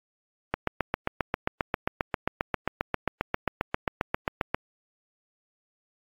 click train, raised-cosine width 0.5 ms, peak -9 dBFS, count 31, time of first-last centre 0.54-4.545 s, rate 7.49 Hz, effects AAC 32 kbps

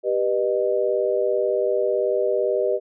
sine chord, G augmented, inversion none, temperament just, 392 / 490 / 612.5 Hz, G4 / B4 / D#5, 0 / -14 / -27 cents, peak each -23 dBFS, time 0.03-2.8 s, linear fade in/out 50 ms, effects none

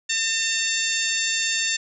harmonic tone with a mistuned harmonic, 902 Hz, A5, 43 cents sharp, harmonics 2 / 3 / 4 / 5 / 6 / 7 / 8, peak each -28 / -28 / -28 / -31 / -33 / -32 / -27 dBFS, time 0.09-1.77 s, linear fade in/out 10 ms, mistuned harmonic 6, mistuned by -20 cents, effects none

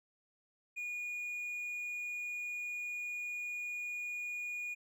triangle tone, 2445 Hz, D#7, 31 cents flat, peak -36 dBFS, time 0.76-4.75 s, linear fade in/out 20 ms, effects none

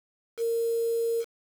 sine tone with quantisation, 461.5 Hz, A#4, 17 cents flat, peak -24 dBFS, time 0.37-1.25 s, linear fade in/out 50 ms, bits 7, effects none

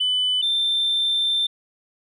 sine tone pair in turn, 3000 / 3568 Hz, F#7 / A7, +23 / +23 cents, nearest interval minor third, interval 300 cents, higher second, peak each -17 dBFS, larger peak neither, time 0-0.42 / 0.42-1.47 s, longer second, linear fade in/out 10 ms, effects tanh soft clip ceiling -15 dBFS

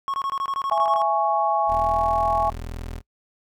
triangle tone bursts, 1097 Hz, C#6, 18 cents flat, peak -21 dBFS, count 12, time 0.08-1.018 s, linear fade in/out 0 ms, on 58 ms, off 22 ms
sine chord, C# minor, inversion first, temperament just, 665.2 / 831.5 / 1108.7 Hz, E5 / G#5 / C#6, +16 / +2 / 0 cents, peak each -24 / -21 / -24 dBFS, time 0.71-2.5 s, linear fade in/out 5 ms
25% pulse tone, 41.2 Hz, E1, in tune, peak -27 dBFS, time 1.67-3.02 s, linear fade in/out 50 ms
effects noise-tail reverb RT60 0.1 s tail -23 dB re dry

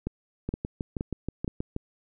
two click trains, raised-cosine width 3 ms, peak -17 / -16 dBFS, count 9 / 4, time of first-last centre 0.49-1.764 / 0.07-1.478 s, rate 6.28 / 2.13 Hz, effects none

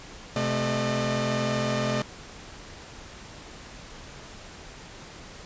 sawtooth tone cluster, 129.1 / 216.9 / 604 Hz, C3 / A3 / D5, -23 / -25 / +48 cents, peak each -25 dBFS, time 0.36-2.02 s, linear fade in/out 2 ms, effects pink hiss -44 dBFS RMS until 5.45 s + resampled to 16000 Hz

